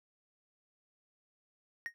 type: tone with exponential decay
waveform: triangle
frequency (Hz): 1864.7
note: A#6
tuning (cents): 0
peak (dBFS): -30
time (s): 1.86-1.94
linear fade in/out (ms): 0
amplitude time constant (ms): 16
effects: none